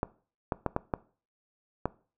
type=clicks; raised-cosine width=1 ms; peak=-13 dBFS; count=6; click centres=0.031 / 0.522 / 0.663 / 0.764 / 0.938 / 1.856 s; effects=noise-tail reverb RT60 0.4 s tail -20 dB re dry